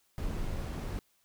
brown noise, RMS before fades -35 dBFS, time 0.18-0.99 s, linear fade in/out 0 ms, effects white hiss -71 dBFS RMS until 1.24 s

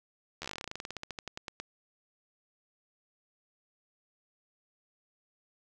slowing click train, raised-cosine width 0.2 ms, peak -21 dBFS, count 26, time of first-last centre 0.42-1.6 s, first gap 12 ms, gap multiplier 1.1, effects none

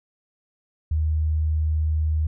sine tone, 77.78 Hz, D#2, in tune, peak -19 dBFS, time 0.91-2.27 s, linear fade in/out 5 ms, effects none

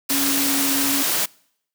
sine tone in noise, 277 Hz, C#4, 1 cent flat, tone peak -23 dBFS, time 0.1-1.03 s, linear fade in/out 10 ms, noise white, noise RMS -21 dBFS, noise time 0.09-1.26 s, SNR -5 dB, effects noise-tail reverb RT60 0.7 s tail -26 dB re dry + high-pass 150 Hz 12 dB/octave

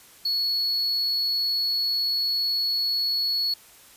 triangle tone, 4379 Hz, C#8, 22 cents flat, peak -21 dBFS, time 0.25-3.54 s, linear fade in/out 5 ms, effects white hiss -51 dBFS RMS until 3.96 s + resampled to 32000 Hz

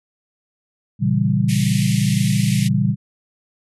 sine chord, A# diminished seventh, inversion none, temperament equal, 116.54 / 138.59 / 164.81 / 196 Hz, A#2 / C#3 / E3 / G3, 0 / 0 / 0 / 0 cents, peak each -20 / -20 / -22 / -19 dBFS, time 0.99-2.96 s, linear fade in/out 50 ms
pink band-pass noise, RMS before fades -30 dBFS, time 1.48-2.69 s, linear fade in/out 20 ms, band 1900 to 12000 Hz, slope 96 dB/octave
effects none

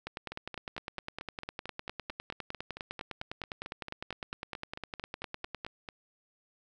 two click trains, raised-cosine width 0.3 ms, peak -21 / -24 dBFS, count 56 / 26, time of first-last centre 0.07-5.648 / 0.32-5.888 s, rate 9.86 / 4.49 Hz, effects none

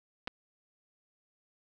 clicks, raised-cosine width 0.3 ms, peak -21 dBFS, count 2, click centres 0.274 / 0.278 s, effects none

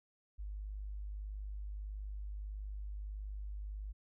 sine tone, 50.8 Hz, G#1, 38 cents flat, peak -40 dBFS, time 0.38-3.93 s, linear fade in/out 20 ms, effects none

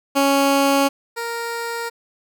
15% pulse tone pair in turn, 277.2 / 466.2 Hz, C#4 / A#4, 0 / 0 cents, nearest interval major sixth, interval 900 cents, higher second, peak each -8 / -18 dBFS, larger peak first, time 0.15-0.89 / 1.16-1.9 s, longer neither, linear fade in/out 20 ms, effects none

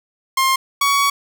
sawtooth tone pair in turn, 1061 / 1124.1 Hz, C6 / C#6, +24 / +24 cents, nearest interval minor second, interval 100 cents, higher second, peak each -10 dBFS, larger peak neither, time 0.37-0.56 / 0.81-1.1 s, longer second, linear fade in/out 5 ms, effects 7-bit

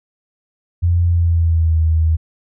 sine tone with pitch glide, 86.5 to 80.24 Hz, F2 to E2, -16 to -46 cents, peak -11 dBFS, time 0.82-2.17 s, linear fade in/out 20 ms, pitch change -130 cents, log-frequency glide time 1.07-1.78 s, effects none

